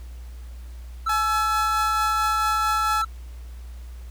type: tone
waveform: triangle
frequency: 1330 Hz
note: E6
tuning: 15 cents sharp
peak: -19 dBFS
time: 1.06-3.05 s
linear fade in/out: 10 ms
type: tone with tremolo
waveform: sawtooth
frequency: 851 Hz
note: G#5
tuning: 42 cents sharp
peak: -20 dBFS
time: 1.09-3.02 s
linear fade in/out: 5 ms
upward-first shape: triangle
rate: 4.5 Hz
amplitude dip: 40%
effects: added 60 Hz sine -35 dBFS peak until 4.1 s + pink hiss -54 dBFS RMS until 4.1 s